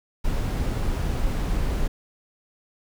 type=noise; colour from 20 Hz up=brown; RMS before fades=-24 dBFS; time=0.24-1.88 s; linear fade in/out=10 ms; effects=none